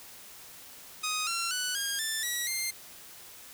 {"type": "tone with pitch steps", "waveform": "10% pulse", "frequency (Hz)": [1251, 1364.2, 1487.7, 1622.3, 1769.2, 1929.3, 2104], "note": ["D#6", "F6", "F#6", "G#6", "A6", "B6", "C7"], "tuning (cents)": [9, -41, 9, -41, 9, -41, 9], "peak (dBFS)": -21, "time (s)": [1.03, 2.71], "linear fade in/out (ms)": 10, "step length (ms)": 240, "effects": ["white hiss -49 dBFS RMS until 3.53 s"]}